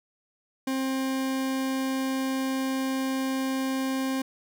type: tone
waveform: 40% pulse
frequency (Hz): 265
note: C4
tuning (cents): +22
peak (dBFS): -25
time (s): 0.67-4.22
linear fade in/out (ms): 5
effects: none